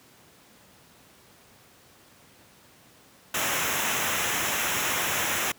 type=noise with comb filter; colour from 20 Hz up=pink; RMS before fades=-27 dBFS; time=3.34-5.52 s; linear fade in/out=5 ms; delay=0.22 ms; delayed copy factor=-0.7; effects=pink hiss -55 dBFS RMS until 5.58 s + high-pass 100 Hz 12 dB/octave